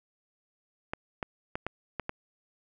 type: clicks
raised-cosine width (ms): 0.5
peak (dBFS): -17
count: 6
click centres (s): 0.935 / 1.228 / 1.555 / 1.666 / 1.997 / 2.094
effects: none